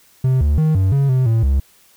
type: tone with pitch steps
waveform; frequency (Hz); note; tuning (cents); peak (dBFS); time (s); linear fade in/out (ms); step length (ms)
triangle; 130 / 73.3 / 156.5 / 95.1 / 138.7 / 129.3 / 113 / 68.1; C3 / D2 / D#3 / F#2 / C#3 / C3 / A2 / C#2; -11 / -3 / +10 / +48 / +1 / -20 / +47 / -30; -10; 0.24-1.6; 5; 170
effects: white hiss -52 dBFS RMS until 1.96 s